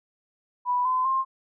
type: tone with pitch steps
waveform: sine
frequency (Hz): 986 / 1022 / 1059.2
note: B5 / C6 / C6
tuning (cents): -3 / -41 / +21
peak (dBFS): -21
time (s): 0.65-1.25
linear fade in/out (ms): 50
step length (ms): 200
effects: none